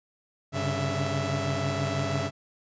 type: tone cluster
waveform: sawtooth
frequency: 98.1 / 136.6 / 142.7 / 661 Hz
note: G2 / C#3 / D3 / E5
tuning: +2 / -25 / -49 / +5 cents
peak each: -28 dBFS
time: 0.52-2.31 s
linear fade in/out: 50 ms
effects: resampled to 16000 Hz